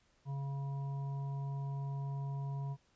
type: harmonic tone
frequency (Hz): 138.59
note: C#3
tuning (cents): 0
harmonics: 1 / 3 / 5 / 7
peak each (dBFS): -36 / -57 / -55 / -52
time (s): 0.25-2.77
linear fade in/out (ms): 50
effects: pink hiss -72 dBFS RMS until 2.95 s + resampled to 16000 Hz